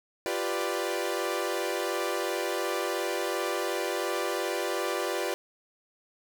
sawtooth chord, G dominant seventh, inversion third, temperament equal, 349.2 / 392 / 493.9 / 587.3 Hz, F4 / G4 / B4 / D5, 0 / 0 / 0 / 0 cents, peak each -30 dBFS, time 0.26-5.34 s, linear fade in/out 0 ms, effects none

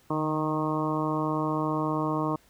harmonic tone with a mistuned harmonic, 155 Hz, D#3, 6 cents flat, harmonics 1 / 2 / 3 / 4 / 5 / 6 / 7 / 8, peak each -32 / -29 / -35 / -35 / -39 / -35 / -32 / -41 dBFS, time 0.1-2.36 s, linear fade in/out 5 ms, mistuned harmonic 1, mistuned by -37 cents, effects pink hiss -61 dBFS RMS until 2.49 s

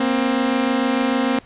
sawtooth tone pair together, 237.8 / 264.5 Hz, A#3 / C4, +35 / +19 cents, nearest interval major second, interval 184 cents, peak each -17 / -15 dBFS, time 0-1.39 s, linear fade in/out 5 ms, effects pink hiss -48 dBFS RMS until 1.45 s + resampled to 8000 Hz

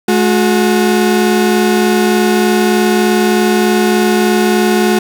35% pulse tone pair together, 213.7 / 364.1 Hz, G#3 / F#4, +50 / -28 cents, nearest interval major sixth, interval 922 cents, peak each -10 dBFS, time 0.08-4.99 s, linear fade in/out 5 ms, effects none

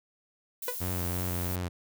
violet noise, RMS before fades -37 dBFS, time 0.62-1.56 s, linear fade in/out 5 ms
sawtooth tone with exponential decay, 493.9 Hz, B4, in tune, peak -23 dBFS, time 0.68-0.78 s, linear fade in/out 2 ms, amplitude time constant 21 ms
sawtooth tone with vibrato, 89.1 Hz, F2, 35 cents sharp, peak -27 dBFS, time 0.8-1.69 s, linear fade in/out 20 ms, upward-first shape sine, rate 3 Hz, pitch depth 33 cents each way
effects none

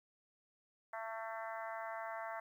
harmonic tone, 224 Hz, A3, 31 cents sharp, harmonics 3 / 4 / 5 / 6 / 7 / 8 / 9, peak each -45 / -47 / -49 / -51 / -52 / -53 / -54 dBFS, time 0.93-2.4 s, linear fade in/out 5 ms, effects 12-bit

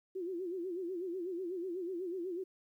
sine tone with vibrato, 358.8 Hz, F4, 47 cents sharp, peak -36 dBFS, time 0.15-2.44 s, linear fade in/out 10 ms, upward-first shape sine, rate 8.1 Hz, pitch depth 120 cents each way, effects 12-bit

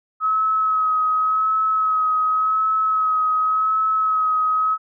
sine tone with vibrato, 1279 Hz, D#6, 47 cents sharp, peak -16 dBFS, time 0.2-4.78 s, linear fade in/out 50 ms, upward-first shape sine, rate 0.89 Hz, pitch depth 21 cents each way, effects none

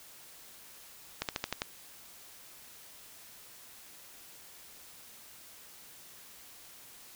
slowing click train, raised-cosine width 0.2 ms, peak -14 dBFS, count 6, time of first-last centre 1.22-1.619 s, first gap 68 ms, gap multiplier 1.08, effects white hiss -53 dBFS RMS until 7.15 s

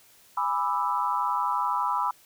sine chord, E dominant seventh, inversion first, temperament just, 824.1 / 988.9 / 1186.7 / 1318.5 Hz, G#5 / B5 / D6 / E6, -14 / +2 / +18 / 0 cents, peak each -32 / -26 / -31 / -31 dBFS, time 0.37-2.11 s, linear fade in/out 5 ms, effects white hiss -57 dBFS RMS until 2.25 s

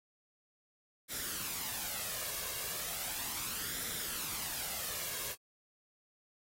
white noise with flanger, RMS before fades -39 dBFS, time 1.08-5.36 s, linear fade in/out 50 ms, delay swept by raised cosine 0.54 to 1.84 ms, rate 0.36 Hz, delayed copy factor +0.5, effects AAC 48 kbps

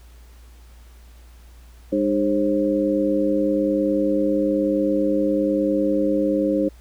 harmonic tone with a mistuned harmonic, 101.1 Hz, G#2, 46 cents flat, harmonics 2 / 3 / 4 / 5, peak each -26 / -20 / -28 / -22 dBFS, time 1.92-6.69 s, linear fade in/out 10 ms, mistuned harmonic 5, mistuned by +91 cents, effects added 59 Hz sine -43 dBFS peak until 6.8 s + pink hiss -55 dBFS RMS until 6.8 s

